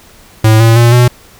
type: tone with pitch steps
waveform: square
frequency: 110 / 114.01 / 118.17 / 122.48 Hz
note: A2 / A#2 / A#2 / B2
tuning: 0 / -38 / +24 / -14 cents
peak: -4 dBFS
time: 0.44-1.08 s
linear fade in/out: 5 ms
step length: 160 ms
effects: pink hiss -40 dBFS RMS until 1.39 s